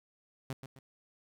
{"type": "tone with echo", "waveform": "sawtooth", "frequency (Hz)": 133.5, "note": "C3", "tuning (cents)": 35, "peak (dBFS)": -32, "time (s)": [0.5, 0.53], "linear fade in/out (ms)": 0, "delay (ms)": 130, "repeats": 2, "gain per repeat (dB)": -8, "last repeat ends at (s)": 0.79, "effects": ["12-bit"]}